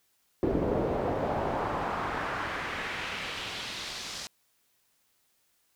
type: noise with band-pass filter sweep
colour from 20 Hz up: brown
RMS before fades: -32 dBFS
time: 0.43-4.27 s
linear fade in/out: 0 ms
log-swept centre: 380 to 5600 Hz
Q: 1.5
effects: white hiss -71 dBFS RMS until 5.75 s